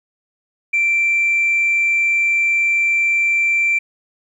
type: tone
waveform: sine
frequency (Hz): 2349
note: D7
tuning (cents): 0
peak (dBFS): -12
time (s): 0.73-3.79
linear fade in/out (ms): 10
effects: tanh soft clip ceiling -10 dBFS + 9-bit